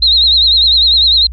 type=tone with vibrato; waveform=sine; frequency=3951 Hz; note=B7; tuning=in tune; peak=-6 dBFS; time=0.02-1.27 s; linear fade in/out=5 ms; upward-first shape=sine; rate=10 Hz; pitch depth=120 cents each way; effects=added 60 Hz sine -22 dBFS peak until 1.32 s